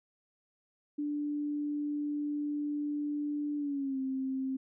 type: tone with pitch glide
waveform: sine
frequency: 293.7 to 264.7 Hz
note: D4 to C4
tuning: 0 to +20 cents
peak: -31 dBFS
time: 0.98-4.57 s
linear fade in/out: 10 ms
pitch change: -180 cents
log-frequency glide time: 3.57-3.99 s
effects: none